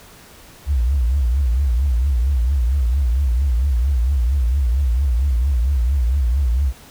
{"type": "tone with vibrato", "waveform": "sine", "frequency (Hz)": 64.2, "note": "C2", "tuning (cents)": -32, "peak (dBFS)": -13, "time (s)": [0.66, 6.73], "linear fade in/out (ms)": 50, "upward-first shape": "triangle", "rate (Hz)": 4.4, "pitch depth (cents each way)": 240, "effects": ["tanh soft clip ceiling -10 dBFS", "pink hiss -44 dBFS RMS until 6.9 s"]}